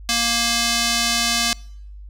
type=tone with band-pass filter; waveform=square; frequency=233.9 Hz; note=A#3; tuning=6 cents sharp; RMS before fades=-20 dBFS; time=0.09-1.53 s; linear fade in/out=0 ms; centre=5100 Hz; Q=1.1; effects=noise-tail reverb RT60 0.7 s tail -25 dB re dry + added 50 Hz sine -35 dBFS peak until 2.09 s